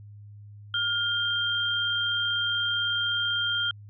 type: tone pair together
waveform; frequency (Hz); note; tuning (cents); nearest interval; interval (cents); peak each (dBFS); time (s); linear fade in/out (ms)
sine; 1416 / 3179; F6 / G7; +23 / +24; octave + major second; 1401; -28 / -26; 0.74-3.71; 2
effects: added 103 Hz sine -43 dBFS peak until 3.89 s